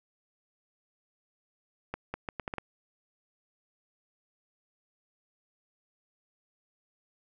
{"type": "accelerating click train", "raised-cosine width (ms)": 0.5, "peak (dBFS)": -19, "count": 7, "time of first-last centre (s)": [1.94, 2.583], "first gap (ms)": 200, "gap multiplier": 0.74, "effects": []}